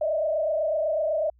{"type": "tone with frequency modulation", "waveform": "sine", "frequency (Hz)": 622.3, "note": "D#5", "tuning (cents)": 0, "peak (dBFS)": -22, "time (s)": [0.01, 1.3], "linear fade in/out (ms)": 5, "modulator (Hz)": 28, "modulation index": 1.3, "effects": ["added 60 Hz sine -56 dBFS peak until 1.39 s"]}